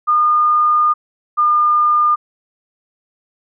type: tone pair in turn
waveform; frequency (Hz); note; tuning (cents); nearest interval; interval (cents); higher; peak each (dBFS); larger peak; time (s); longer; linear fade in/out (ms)
sine; 1217 / 1208.6; D#6 / D6; -39 / +49; unison; 12; first; -10; neither; 0.07-0.94 / 1.37-2.16; first; 20
effects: none